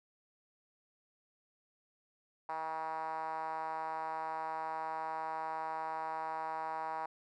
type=tone with band-pass filter; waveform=5% pulse; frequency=159.5 Hz; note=D#3; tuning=43 cents sharp; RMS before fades=-39 dBFS; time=2.49-7.06 s; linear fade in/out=2 ms; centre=880 Hz; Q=4.6; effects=none